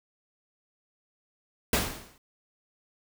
pink noise with exponential decay, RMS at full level -22 dBFS, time 1.73-2.18 s, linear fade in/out 2 ms, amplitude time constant 97 ms, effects none

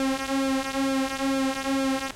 sawtooth tone with flanger, 268.9 Hz, C4, 47 cents sharp, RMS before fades -26 dBFS, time 0-2.11 s, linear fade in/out 2 ms, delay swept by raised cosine 1 to 4 ms, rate 2.2 Hz, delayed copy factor -0.75, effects pink hiss -44 dBFS RMS until 2.15 s + low-pass 10000 Hz 12 dB/octave

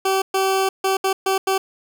20% pulse tone bursts at uneven times, 384.3 Hz, G4, 34 cents flat, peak -12 dBFS, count 6, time 0.05-0.22 / 0.34-0.69 / 0.84-0.97 / 1.04-1.13 / 1.26-1.38 / 1.47-1.58 s, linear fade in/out 5 ms, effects none

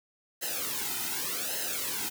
white noise with flanger, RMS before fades -33 dBFS, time 0.41-2.1 s, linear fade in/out 20 ms, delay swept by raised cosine 0.85 to 1.81 ms, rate 0.86 Hz, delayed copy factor -0.9, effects none

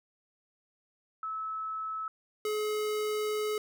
sine / square tone pair in turn, 1300 / 425.1 Hz, E6 / G#4, -24 / +40 cents, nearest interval octave + perfect fifth, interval 1936 cents, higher first, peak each -33 / -30 dBFS, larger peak second, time 1.23-2.08 / 2.45-3.58 s, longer second, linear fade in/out 2 ms, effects none

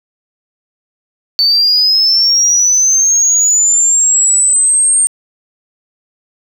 sine linear sweep, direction up, 4491 to 8700 Hz, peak -6 dBFS, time 1.39-5.07 s, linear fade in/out 0 ms, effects tanh soft clip ceiling -3 dBFS + 7-bit

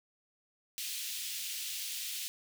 pink high-pass noise, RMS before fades -39 dBFS, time 0.78-2.28 s, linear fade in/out 0 ms, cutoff 2700 Hz, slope 24 dB/octave, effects none

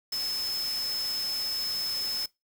sine tone in noise, 5210 Hz, E8, 21 cents flat, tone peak -29 dBFS, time 0.12-2.26 s, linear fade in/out 5 ms, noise white, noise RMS -39 dBFS, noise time 0.12-2.26 s, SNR +7 dB, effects noise-tail reverb RT60 0.2 s tail -21 dB re dry

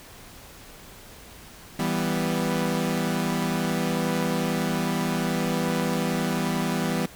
sawtooth chord, E minor, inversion none, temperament equal, 164.81 / 196 / 246.9 Hz, E3 / G3 / B3, 0 / 0 / 0 cents, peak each -24 dBFS, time 1.79-7.06 s, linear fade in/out 5 ms, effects pink hiss -46 dBFS RMS until 7.15 s

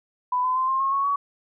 sine tone with pitch steps, 996 / 1016.9 / 1038.3 / 1060.1 / 1082.4 / 1105.1 / 1128.4 Hz, B5 / C6 / C6 / C6 / C#6 / C#6 / C#6, +14 / -50 / -14 / +22 / -42 / -6 / +30 cents, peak -20 dBFS, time 0.32-1.16 s, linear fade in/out 5 ms, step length 120 ms, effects none

